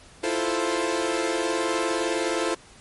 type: chord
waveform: sawtooth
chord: F major seventh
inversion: third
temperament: equal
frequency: 329.6 / 349.2 / 440 / 523.3 Hz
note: E4 / F4 / A4 / C5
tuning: 0 / 0 / 0 / 0 cents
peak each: -25 dBFS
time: 0.23-2.55 s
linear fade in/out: 10 ms
effects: pink hiss -50 dBFS RMS until 2.8 s + MP3 48 kbps